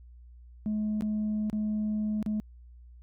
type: tone with dropouts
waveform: sine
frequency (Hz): 212.9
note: G#3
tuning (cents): +43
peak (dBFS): -25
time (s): 0.66-2.4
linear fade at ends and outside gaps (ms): 0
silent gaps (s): 1.009-1.022 / 1.499-1.529 / 2.227-2.262
effects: tanh soft clip ceiling -25 dBFS + added 60 Hz sine -48 dBFS peak until 3.02 s